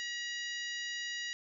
harmonic tone with a mistuned harmonic, 958 Hz, A#5, 47 cents sharp, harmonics 2 / 3 / 4 / 5 / 6 / 7, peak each -39 / -43 / -45 / -47 / -49 / -50 dBFS, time 0-1.33 s, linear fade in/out 0 ms, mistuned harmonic 7, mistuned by +21 cents, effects none

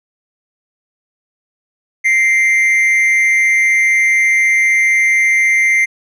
triangle tone with amplitude modulation, 2092 Hz, C7, 1 cent flat, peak -5 dBFS, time 2.04-5.86 s, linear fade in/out 20 ms, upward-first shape sine, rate 215 Hz, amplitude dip 55%, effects resampled to 32000 Hz

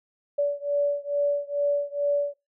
sine beating tone pair, 574 / 576.3 Hz, D5 / D5, -40 / -33 cents, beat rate 2.3 Hz, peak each -25 / -26 dBFS, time 0.38-2.34 s, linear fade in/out 10 ms, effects noise-tail reverb RT60 0.2 s tail -20 dB re dry

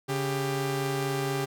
sawtooth tone pair together, 140 / 395.7 Hz, C#3 / G4, +18 / +16 cents, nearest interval octave + tritone, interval 1798 cents, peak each -26 dBFS, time 0.08-1.46 s, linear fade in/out 20 ms, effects none

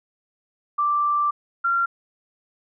sine tone pair in turn, 1174.7 / 1377.4 Hz, D6 / F6, 0 / -24 cents, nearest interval minor third, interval 276 cents, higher second, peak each -18 dBFS, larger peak neither, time 0.78-1.31 / 1.64-1.86 s, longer first, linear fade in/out 10 ms, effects none

